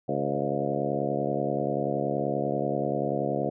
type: harmonic tone with a mistuned harmonic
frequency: 70.4 Hz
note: C#2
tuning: 27 cents sharp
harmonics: 2 / 3 / 4 / 5 / 6 / 7 / 8 / 9 / 10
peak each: -34 / -34 / -34 / -34 / -34 / -34 / -34 / -34 / -34 dBFS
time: 0.08-3.5 s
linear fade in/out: 10 ms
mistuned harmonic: 8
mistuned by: -37 cents
effects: none